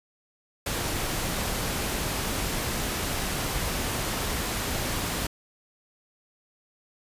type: noise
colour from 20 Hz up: pink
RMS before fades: -29 dBFS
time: 0.66-5.27 s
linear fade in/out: 5 ms
effects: resampled to 32000 Hz